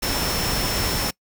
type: tone in noise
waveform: sine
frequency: 5400 Hz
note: E8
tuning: 41 cents sharp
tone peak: -29 dBFS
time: 0.02-1.11 s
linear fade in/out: 10 ms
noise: pink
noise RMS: -24 dBFS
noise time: 0.02-1.11 s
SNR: -8 dB
effects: noise-tail reverb RT60 0.1 s tail -24 dB re dry